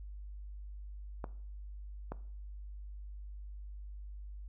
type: clicks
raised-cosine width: 1 ms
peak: -25 dBFS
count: 2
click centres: 1.242 / 2.12 s
effects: noise-tail reverb RT60 0.5 s tail -17 dB re dry + added 50 Hz sine -43 dBFS peak until 4.48 s